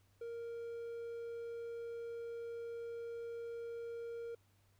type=tone; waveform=triangle; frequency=466.2 Hz; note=A#4; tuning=in tune; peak=-40 dBFS; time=0.21-4.35 s; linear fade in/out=5 ms; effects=added 98 Hz sine -70 dBFS peak until 4.79 s + pink hiss -75 dBFS RMS until 4.79 s